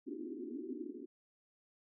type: band-pass noise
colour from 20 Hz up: pink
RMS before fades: -44 dBFS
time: 0.06-1.06 s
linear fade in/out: 20 ms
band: 240 to 390 Hz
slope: 96 dB/octave
effects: none